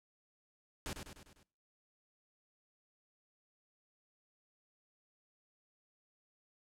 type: noise with echo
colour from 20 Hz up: pink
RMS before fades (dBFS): -41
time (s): 0.86-0.93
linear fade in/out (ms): 0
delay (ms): 100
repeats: 5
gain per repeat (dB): -5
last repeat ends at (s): 1.43
effects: noise-tail reverb RT60 0.5 s tail -23 dB re dry + low-pass 11000 Hz 12 dB/octave